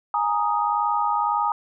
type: chord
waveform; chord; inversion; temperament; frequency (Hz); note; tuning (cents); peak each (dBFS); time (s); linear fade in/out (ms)
sine; Ab suspended second; none; equal; 830.6 / 932.3 / 1244.5; Ab5 / Bb5 / Eb6; 0 / 0 / 0; -24; 0.14-1.52; 2
effects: none